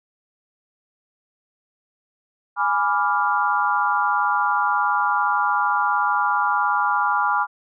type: chord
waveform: sine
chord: G# diminished seventh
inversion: none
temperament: equal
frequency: 830.6 / 987.8 / 1174.7 / 1396.9 Hz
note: G#5 / B5 / D6 / F6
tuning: 0 / 0 / 0 / 0 cents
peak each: -23 dBFS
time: 2.56-7.47 s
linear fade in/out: 50 ms
effects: none